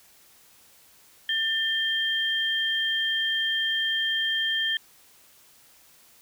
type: tone pair together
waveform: sine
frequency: 1788 / 3175 Hz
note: A6 / G7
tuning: +27 / +21 cents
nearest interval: minor seventh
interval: 994 cents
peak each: -27 / -25 dBFS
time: 1.29-4.77 s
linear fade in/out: 2 ms
effects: white hiss -56 dBFS RMS until 6.21 s